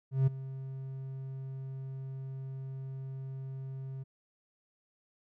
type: tone with ADSR envelope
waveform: triangle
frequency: 133.5 Hz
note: C3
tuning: 35 cents sharp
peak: -19 dBFS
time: 0.11-4.04 s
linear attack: 160 ms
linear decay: 14 ms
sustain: -17 dB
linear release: 17 ms
effects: none